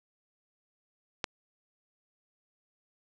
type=click; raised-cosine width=0.2 ms; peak=-12 dBFS; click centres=1.242 s; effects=low-pass 7000 Hz 12 dB/octave